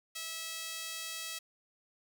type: tone with high-pass filter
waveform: sawtooth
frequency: 650 Hz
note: E5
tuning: 24 cents flat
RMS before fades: -41 dBFS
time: 0.15-1.39 s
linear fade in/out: 10 ms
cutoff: 3100 Hz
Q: 0.76
effects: none